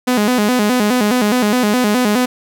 sawtooth tone with vibrato, 228.5 Hz, A#3, 34 cents flat, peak -8 dBFS, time 0.07-2.26 s, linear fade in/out 10 ms, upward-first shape square, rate 4.8 Hz, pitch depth 160 cents each way, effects none

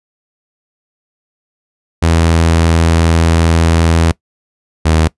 sawtooth tone pair in turn, 82.6 / 79.65 Hz, E2 / D#2, +4 / +41 cents, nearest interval minor second, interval 63 cents, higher first, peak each -4 dBFS, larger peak neither, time 2.02-4.12 / 4.85-5.08 s, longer first, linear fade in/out 10 ms, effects noise-tail reverb RT60 0.1 s tail -22 dB re dry + resampled to 24000 Hz

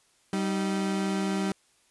35% pulse tone pair together, 193.56 / 311.1 Hz, G3 / D#4, -22 / 0 cents, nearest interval minor sixth, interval 822 cents, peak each -25 / -32 dBFS, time 0.33-1.52 s, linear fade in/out 2 ms, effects white hiss -65 dBFS RMS until 1.9 s + resampled to 24000 Hz

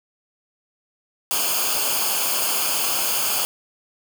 white noise with comb filter, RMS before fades -22 dBFS, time 1.31-3.45 s, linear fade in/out 0 ms, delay 0.52 ms, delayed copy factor -0.75, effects none

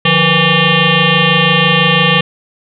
sine tone with frequency modulation, 1480 Hz, F#6, in tune, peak -7 dBFS, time 0.05-2.21 s, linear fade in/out 5 ms, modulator 326 Hz, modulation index 5.6, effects none

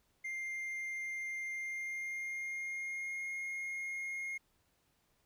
triangle tone with pitch glide, 2104 to 2142 Hz, C7 to C7, +9 to +40 cents, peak -36 dBFS, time 0.24-4.38 s, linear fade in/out 10 ms, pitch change +31 cents, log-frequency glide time 1.51-3.3 s, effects pink hiss -75 dBFS RMS until 5.25 s

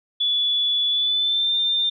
sine tone with pitch glide, 3434 to 3596 Hz, A7 to A7, -43 to +37 cents, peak -18 dBFS, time 0.2-1.9 s, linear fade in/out 10 ms, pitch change +80 cents, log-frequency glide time 0.89-1.54 s, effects none

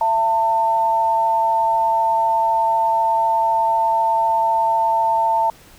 sine tone pair together, 671 / 898 Hz, E5 / A5, +31 / +35 cents, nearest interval perfect fourth, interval 504 cents, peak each -22 / -15 dBFS, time 0.01-5.5 s, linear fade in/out 2 ms, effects pink hiss -47 dBFS RMS until 5.78 s

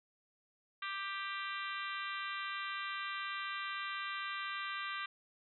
harmonic tone with a mistuned harmonic, 393.5 Hz, G4, 7 cents sharp, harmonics 3 / 4 / 5 / 6 / 7 / 8 / 9 / 10, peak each -42 / -44 / -46 / -48 / -49 / -50 / -51 / -52 dBFS, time 0.82-5.06 s, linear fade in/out 5 ms, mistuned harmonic 9, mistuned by +16 cents, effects none

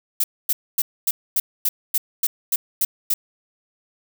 violet noise bursts, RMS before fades -19 dBFS, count 11, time 0.2-3.14 s, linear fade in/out 5 ms, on 40 ms, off 250 ms, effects none

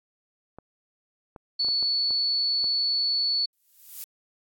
clicks, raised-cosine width 1 ms, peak -28 dBFS, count 7, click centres 0.586 / 1.362 / 1.647 / 1.685 / 1.827 / 2.107 / 2.643 s
sine tone, 4435 Hz, C#8, in tune, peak -22 dBFS, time 1.59-3.46 s, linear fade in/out 10 ms
violet noise with exponential growth, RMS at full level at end -33 dBFS, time 3.53-4.04 s, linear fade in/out 0 ms, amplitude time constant 110 ms
effects AAC 64 kbps

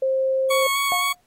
sine tone, 529 Hz, C5, 19 cents sharp, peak -18 dBFS, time 0.02-0.67 s, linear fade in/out 5 ms
20% pulse tone with vibrato, 1108.7 Hz, C#6, in tune, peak -15 dBFS, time 0.5-1.13 s, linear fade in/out 10 ms, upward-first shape square, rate 3.9 Hz, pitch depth 12 cents each way
sine tone with exponential decay, 714 Hz, F5, 38 cents sharp, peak -20 dBFS, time 0.92-1.21 s, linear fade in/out 0 ms, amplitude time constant 63 ms
effects pink hiss -65 dBFS RMS until 1.26 s + AAC 48 kbps

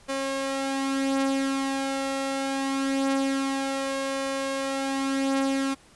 sawtooth tone with flanger, 271.3 Hz, C#4, 37 cents flat, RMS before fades -27 dBFS, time 0.08-5.75 s, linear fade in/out 20 ms, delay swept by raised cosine 1.7 to 5.2 ms, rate 0.24 Hz, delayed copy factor +0.5, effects pink hiss -55 dBFS RMS until 5.95 s + resampled to 24000 Hz

